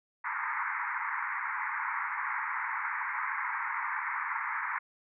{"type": "band-pass noise", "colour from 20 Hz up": "pink", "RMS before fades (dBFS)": -34, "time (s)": [0.24, 4.79], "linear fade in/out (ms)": 10, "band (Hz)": [880, 2200], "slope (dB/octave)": 96, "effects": []}